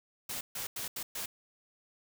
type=noise bursts at uneven times; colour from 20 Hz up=white; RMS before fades=-38 dBFS; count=5; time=0.29-0.41 / 0.55-0.67 / 0.76-0.88 / 0.96-1.03 / 1.15-1.26 s; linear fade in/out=5 ms; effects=none